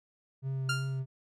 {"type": "tone with vibrato", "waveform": "triangle", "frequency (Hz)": 133, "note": "C3", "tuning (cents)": 29, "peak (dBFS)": -29, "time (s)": [0.42, 1.06], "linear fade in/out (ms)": 50, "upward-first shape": "triangle", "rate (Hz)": 2.8, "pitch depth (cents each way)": 20}
{"type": "tone with exponential decay", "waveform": "sawtooth", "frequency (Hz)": 1396.9, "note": "F6", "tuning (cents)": 0, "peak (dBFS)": -23, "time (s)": [0.69, 1], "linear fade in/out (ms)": 5, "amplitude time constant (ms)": 67}
{"effects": ["low-pass 9000 Hz 12 dB/octave"]}